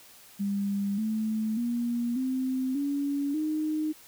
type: tone with pitch steps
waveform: sine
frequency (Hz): 200.1 / 218.2 / 238 / 259.5 / 283 / 308.6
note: G3 / A3 / A#3 / C4 / C#4 / D#4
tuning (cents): +36 / -14 / +36 / -14 / +36 / -14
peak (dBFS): -26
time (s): 0.39-3.93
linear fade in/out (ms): 20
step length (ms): 590
effects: white hiss -53 dBFS RMS until 4.07 s